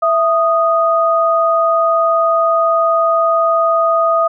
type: tone pair together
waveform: sine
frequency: 662 / 1240.7 Hz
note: E5 / D#6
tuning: +7 / -5 cents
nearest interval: major seventh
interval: 1088 cents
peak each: -13 dBFS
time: 0.02-4.28 s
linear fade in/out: 10 ms
effects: none